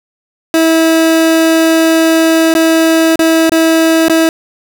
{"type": "tone with dropouts", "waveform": "30% pulse", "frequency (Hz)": 324.7, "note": "E4", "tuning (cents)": -26, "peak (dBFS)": -4, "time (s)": [0.54, 4.29], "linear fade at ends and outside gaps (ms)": 1, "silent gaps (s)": [[2.54, 2.551], [3.158, 3.192], [3.495, 3.519], [4.083, 4.097]], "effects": []}